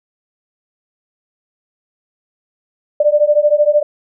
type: beating tone pair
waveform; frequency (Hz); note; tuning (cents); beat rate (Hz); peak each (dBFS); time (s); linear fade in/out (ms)
sine; 587.3 / 600.3; D5 / D5; 0 / +38; 13; -12; 3-3.83; 5
effects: none